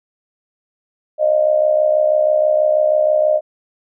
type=tone with amplitude modulation; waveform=sine; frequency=614 Hz; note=D#5; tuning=23 cents flat; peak=-8 dBFS; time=1.18-3.41 s; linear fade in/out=50 ms; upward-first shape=sine; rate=66.2 Hz; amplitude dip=70%; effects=none